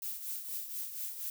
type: noise with tremolo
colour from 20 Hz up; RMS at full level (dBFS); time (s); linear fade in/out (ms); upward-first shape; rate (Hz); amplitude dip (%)
violet; -37; 0.02-1.3; 2; triangle; 4.2; 65
effects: none